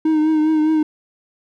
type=tone with vibrato; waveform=triangle; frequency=311.1 Hz; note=D#4; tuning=in tune; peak=-11 dBFS; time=0.05-0.83 s; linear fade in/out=5 ms; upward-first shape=triangle; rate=4.9 Hz; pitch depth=40 cents each way; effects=none